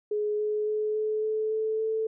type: tone with pitch steps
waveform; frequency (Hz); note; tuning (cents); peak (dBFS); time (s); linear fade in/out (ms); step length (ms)
sine; 420.2 / 423.6 / 427.1 / 430.5 / 434 / 437.5 / 441.1; G#4 / G#4 / G#4 / A4 / A4 / A4 / A4; +20 / +34 / +48 / -38 / -24 / -10 / +4; -25; 0.11-2.07; 5; 280
effects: none